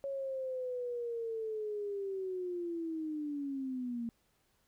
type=linear sweep; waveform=sine; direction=down; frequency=554.4 to 229.3 Hz; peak=-35 dBFS; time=0.04-4.09 s; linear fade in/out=0 ms; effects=pink hiss -74 dBFS RMS until 4.67 s